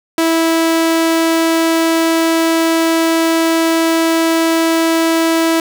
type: tone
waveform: sawtooth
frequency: 327.7 Hz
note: E4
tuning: 10 cents flat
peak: -7 dBFS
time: 0.18-5.6 s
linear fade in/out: 2 ms
effects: none